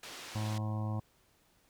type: band-pass noise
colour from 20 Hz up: white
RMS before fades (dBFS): -47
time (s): 0.03-0.58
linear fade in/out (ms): 2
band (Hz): 160 to 5100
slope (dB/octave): 12
type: harmonic tone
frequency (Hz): 107.5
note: A2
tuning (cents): -40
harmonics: 1 / 2 / 3 / 5 / 6 / 7 / 8 / 9 / 10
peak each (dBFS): -33 / -41 / -47 / -49 / -52 / -49 / -54 / -50 / -51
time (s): 0.35-1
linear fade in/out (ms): 5
effects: pink hiss -69 dBFS RMS until 1.69 s